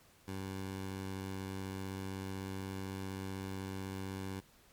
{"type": "tone", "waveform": "15% pulse", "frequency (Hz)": 95.9, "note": "G2", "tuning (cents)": -37, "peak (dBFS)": -33, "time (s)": [0.27, 4.41], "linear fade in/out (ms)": 20, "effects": ["pink hiss -64 dBFS RMS until 4.72 s", "MP3 96 kbps"]}